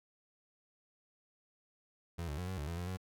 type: tone with pitch steps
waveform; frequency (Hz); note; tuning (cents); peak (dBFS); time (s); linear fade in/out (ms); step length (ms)
30% pulse; 84.7 / 72.8 / 90.3 / 94 / 72.9 / 84.4 / 88.7 / 93; E2 / D2 / F#2 / F#2 / D2 / E2 / F2 / F#2; +48 / -15 / -42 / +28 / -12 / +41 / +27 / +9; -35; 2.18-2.972; 10; 99
effects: none